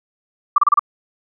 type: tone bursts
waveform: sine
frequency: 1174.7 Hz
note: D6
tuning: in tune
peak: -8 dBFS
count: 5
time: 0.56-0.794 s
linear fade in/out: 5 ms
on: 22 ms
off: 31 ms
effects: none

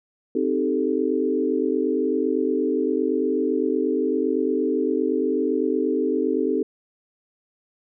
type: chord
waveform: sine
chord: A half-diminished seventh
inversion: first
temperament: equal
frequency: 261.6 / 311.1 / 392 / 440 Hz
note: C4 / Eb4 / G4 / A4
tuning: 0 / 0 / 0 / 0 cents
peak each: -25 dBFS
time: 0.35-6.63 s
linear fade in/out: 5 ms
effects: none

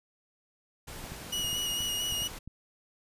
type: noise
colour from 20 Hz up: pink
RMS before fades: -43 dBFS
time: 0.87-2.39 s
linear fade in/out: 10 ms
type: clicks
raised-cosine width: 5 ms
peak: -31 dBFS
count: 9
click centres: 1.041 / 1.12 / 1.396 / 1.447 / 1.53 / 1.805 / 2.124 / 2.22 / 2.476 s
type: tone with vibrato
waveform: sawtooth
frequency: 2900 Hz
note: F#7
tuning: 35 cents flat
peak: -27 dBFS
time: 1.32-2.28 s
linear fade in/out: 10 ms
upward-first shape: square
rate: 4.4 Hz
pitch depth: 18 cents each way
effects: resampled to 32000 Hz

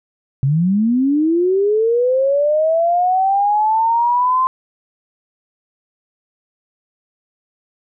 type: linear sweep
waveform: sine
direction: up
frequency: 129 to 1046.5 Hz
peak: -12 dBFS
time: 0.43-4.47 s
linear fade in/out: 0 ms
effects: none

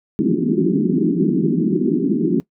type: band-pass noise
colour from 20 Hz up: pink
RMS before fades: -17 dBFS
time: 0.19-2.4 s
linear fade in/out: 0 ms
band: 160 to 390 Hz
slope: 96 dB/octave
effects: noise-tail reverb RT60 0.1 s tail -19 dB re dry

